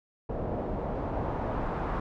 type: noise with low-pass filter sweep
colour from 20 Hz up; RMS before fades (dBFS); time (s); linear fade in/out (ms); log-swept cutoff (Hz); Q
pink; -32; 0.29-2; 5; 580 to 1100; 1.5
effects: none